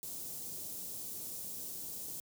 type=band-stop noise; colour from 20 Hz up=white; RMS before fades=-43 dBFS; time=0.03-2.2 s; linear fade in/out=0 ms; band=450 to 6700 Hz; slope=12 dB/octave; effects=high-pass 80 Hz 12 dB/octave